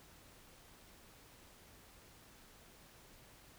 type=silence; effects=pink hiss -61 dBFS RMS until 3.58 s